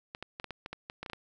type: clicks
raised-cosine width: 0.3 ms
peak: -23 dBFS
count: 12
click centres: 0.149 / 0.226 / 0.399 / 0.443 / 0.507 / 0.661 / 0.73 / 0.899 / 1.03 / 1.062 / 1.099 / 1.133 s
effects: none